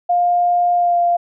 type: tone with pitch glide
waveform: sine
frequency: 705 to 695.7 Hz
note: F5 to F5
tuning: +16 to -7 cents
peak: -12 dBFS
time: 0.09-1.17 s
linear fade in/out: 10 ms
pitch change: -23 cents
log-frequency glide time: 0.75-0.98 s
effects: none